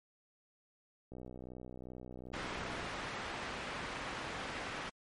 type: click train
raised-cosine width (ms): 2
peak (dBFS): -35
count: 109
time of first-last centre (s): 1.12-2.845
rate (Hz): 62.6
type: low-pass noise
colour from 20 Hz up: white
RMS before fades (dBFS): -42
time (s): 2.33-4.9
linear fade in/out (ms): 10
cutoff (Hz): 2000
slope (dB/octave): 12
effects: MP3 48 kbps